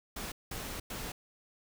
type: noise bursts at uneven times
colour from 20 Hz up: pink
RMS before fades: -40 dBFS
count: 3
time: 0.16-0.32 / 0.51-0.8 / 0.9-1.12 s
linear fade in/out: 5 ms
effects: none